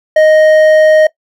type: tone with hard clipping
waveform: sine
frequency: 622 Hz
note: D#5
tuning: 1 cent flat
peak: -5 dBFS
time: 0.16-1.07 s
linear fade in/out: 5 ms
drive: 6 dB
effects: noise-tail reverb RT60 0.1 s tail -20 dB re dry